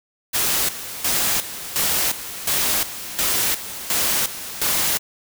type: noise with tremolo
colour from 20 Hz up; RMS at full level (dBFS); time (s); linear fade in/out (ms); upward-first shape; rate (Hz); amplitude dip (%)
white; -20; 0.33-4.99; 20; square; 1.4; 75
effects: none